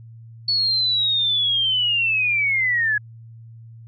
sine linear sweep, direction down, 4435 to 1668 Hz, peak -17 dBFS, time 0.48-2.98 s, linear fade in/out 5 ms, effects added 114 Hz sine -39 dBFS peak until 3.87 s

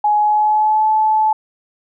sine tone with pitch glide, 839 to 866.6 Hz, G#5 to A5, +17 to -27 cents, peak -11 dBFS, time 0.04-1.33 s, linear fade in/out 5 ms, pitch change +56 cents, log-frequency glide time 0.17-0.88 s, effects none

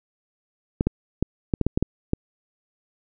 clicks, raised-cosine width 3 ms, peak -7 dBFS, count 9, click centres 0.809 / 0.87 / 1.226 / 1.538 / 1.613 / 1.666 / 1.775 / 1.826 / 2.134 s, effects none

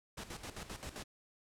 pink noise with tremolo, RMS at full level -44 dBFS, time 0.17-1.04 s, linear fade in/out 10 ms, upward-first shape square, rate 7.6 Hz, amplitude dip 70%, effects low-pass 10000 Hz 12 dB/octave

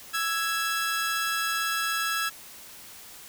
sawtooth tone pair together, 1325.4 / 1661.2 Hz, E6 / G#6, +9 / 0 cents, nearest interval major third, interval 391 cents, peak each -25 dBFS, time 0.13-2.3 s, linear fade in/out 20 ms, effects white hiss -46 dBFS RMS until 3.28 s

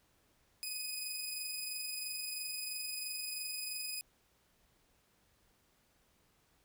15% pulse tone pair together, 2506 / 4989 Hz, D#7 / D#8, +12 / +4 cents, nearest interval octave, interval 1192 cents, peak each -36 / -34 dBFS, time 0.63-4.01 s, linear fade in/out 0 ms, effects pink hiss -72 dBFS RMS until 6.64 s

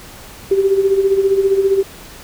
sine tone with tremolo, 390 Hz, G4, 9 cents flat, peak -8 dBFS, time 0.51-1.83 s, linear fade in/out 5 ms, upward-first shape sine, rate 15 Hz, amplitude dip 65%, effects pink hiss -37 dBFS RMS until 2.23 s

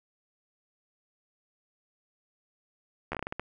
slowing click train, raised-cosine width 0.5 ms, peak -18 dBFS, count 9, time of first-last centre 3.12-3.396 s, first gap 12 ms, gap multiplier 1.29, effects 10-bit

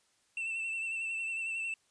triangle tone with vibrato, 2677 Hz, E7, 26 cents sharp, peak -32 dBFS, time 0.37-1.74 s, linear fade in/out 2 ms, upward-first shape sine, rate 11 Hz, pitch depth 32 cents each way, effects white hiss -71 dBFS RMS until 1.9 s + resampled to 22050 Hz

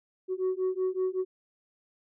sine beating tone pair, 370.1 / 375.4 Hz, F#4 / F#4, 0 / +25 cents, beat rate 5.3 Hz, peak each -28 dBFS, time 0.28-1.25 s, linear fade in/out 50 ms, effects tanh soft clip ceiling -23 dBFS

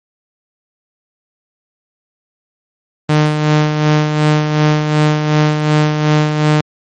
sawtooth tone with tremolo, 151.8 Hz, D#3, 42 cents flat, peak -4 dBFS, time 3.09-6.61 s, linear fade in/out 5 ms, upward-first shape sine, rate 2.7 Hz, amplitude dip 50%, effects low-pass 5000 Hz 12 dB/octave + MP3 48 kbps

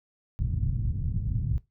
white low-pass noise, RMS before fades -28 dBFS, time 0.39-1.58 s, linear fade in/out 0 ms, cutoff 130 Hz, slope 24 dB/octave, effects noise-tail reverb RT60 0.2 s tail -18 dB re dry

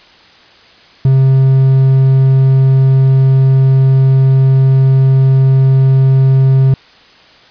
triangle tone with hard clipping, 133.4 Hz, C3, 34 cents sharp, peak -6 dBFS, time 1.05-6.74 s, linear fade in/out 2 ms, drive 6 dB, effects white hiss -42 dBFS RMS until 7.5 s + resampled to 11025 Hz

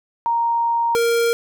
sine / square tone pair in turn, 932.3 / 466.1 Hz, A#5 / A#4, 0 / 0 cents, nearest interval octave, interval 1200 cents, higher first, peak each -16 / -16 dBFS, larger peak neither, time 0.26-0.95 / 0.95-1.33 s, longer first, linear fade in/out 0 ms, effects none

